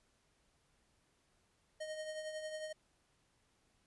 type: tone with tremolo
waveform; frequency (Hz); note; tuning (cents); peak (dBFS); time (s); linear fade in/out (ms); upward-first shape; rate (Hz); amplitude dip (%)
square; 621; D#5; -3; -40; 1.8-2.73; 10; triangle; 11; 55
effects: pink hiss -75 dBFS RMS until 3.86 s + resampled to 24000 Hz